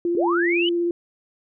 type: tone with vibrato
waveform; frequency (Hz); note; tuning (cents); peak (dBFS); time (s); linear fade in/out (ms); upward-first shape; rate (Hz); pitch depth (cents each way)
sine; 344.6; F4; -23; -19; 0.05-0.91; 2; sine; 16; 11
type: linear sweep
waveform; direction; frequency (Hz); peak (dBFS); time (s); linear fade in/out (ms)
sine; up; 298.7 to 3056; -21; 0.15-0.69; 2
effects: none